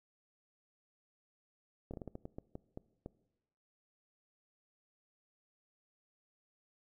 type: slowing click train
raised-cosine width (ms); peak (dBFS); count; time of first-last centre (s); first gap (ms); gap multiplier
2; -30; 11; 1.91-3.061; 27; 1.3
effects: noise-tail reverb RT60 1.0 s tail -21 dB re dry